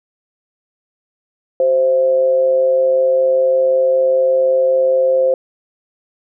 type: tone with amplitude modulation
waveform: sine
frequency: 523.3 Hz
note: C5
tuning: in tune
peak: -8 dBFS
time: 1.6-5.34 s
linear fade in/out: 2 ms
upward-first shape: sine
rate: 144 Hz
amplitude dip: 50%
effects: none